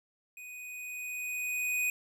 square tone with level ramp, 2489 Hz, D#7, in tune, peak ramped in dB -45 to -28 dBFS, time 0.37-1.9 s, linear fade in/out 2 ms, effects none

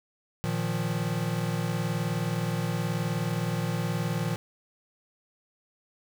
square chord, Bb suspended fourth, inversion none, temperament equal, 116.54 / 155.56 / 174.61 Hz, Bb2 / Eb3 / F3, 0 / 0 / 0 cents, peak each -32 dBFS, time 0.44-4.36 s, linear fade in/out 0 ms, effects 9-bit

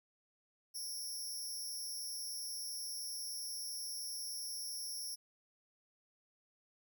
20% pulse tone with amplitude modulation, 5490 Hz, F8, 31 cents flat, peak -31 dBFS, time 0.74-5.16 s, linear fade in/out 20 ms, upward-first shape sine, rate 287 Hz, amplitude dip 100%, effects none

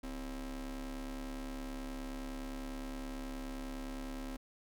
45% pulse ring-modulated tone, 146.83 Hz, D3, in tune, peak -37 dBFS, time 0.03-4.37 s, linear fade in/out 10 ms, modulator 112 Hz, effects none

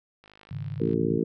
click train, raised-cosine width 0.3 ms, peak -35 dBFS, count 37, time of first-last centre 0.24-0.932 s, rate 52 Hz
sine chord, Ab suspended fourth, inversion none, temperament equal with one note detuned, 103.83 / 138.59 / 157.01 Hz, Ab2 / Db3 / Eb3, 0 / 0 / +16 cents, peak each -35 / -34 / -37 dBFS, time 0.51-1.18 s, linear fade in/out 5 ms
harmonic tone, 56 Hz, A1, 31 cents sharp, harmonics 3 / 4 / 5 / 6 / 7 / 8, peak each -30 / -30 / -30 / -30 / -30 / -30 dBFS, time 0.8-1.24 s, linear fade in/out 5 ms
effects none

